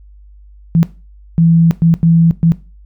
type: tone bursts at uneven times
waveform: sine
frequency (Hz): 166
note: E3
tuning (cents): +12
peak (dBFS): -6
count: 5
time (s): 0.75-0.83 / 1.38-1.71 / 1.82-1.94 / 2.03-2.31 / 2.43-2.52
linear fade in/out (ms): 0
effects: noise-tail reverb RT60 0.3 s tail -17 dB re dry + added 50 Hz sine -37 dBFS peak until 2.85 s